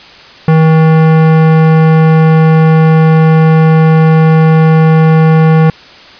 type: tone with hard clipping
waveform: sine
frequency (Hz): 159.4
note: D#3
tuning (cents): +42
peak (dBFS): -5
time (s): 0.48-5.7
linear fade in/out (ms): 2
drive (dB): 18
effects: white hiss -34 dBFS RMS until 6.19 s + resampled to 11025 Hz